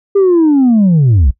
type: linear sweep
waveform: sine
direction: down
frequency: 404.8 to 54.9 Hz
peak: -3 dBFS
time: 0.15-1.31 s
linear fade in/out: 10 ms
effects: noise-tail reverb RT60 0.1 s tail -20 dB re dry + tanh soft clip ceiling -4 dBFS